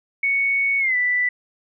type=tone with pitch glide; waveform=sine; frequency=2221 to 1978.7 Hz; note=C#7 to B6; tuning=+3 to +3 cents; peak=-17 dBFS; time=0.23-1.29 s; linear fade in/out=5 ms; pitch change=-200 cents; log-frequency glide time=0.79-0.96 s; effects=none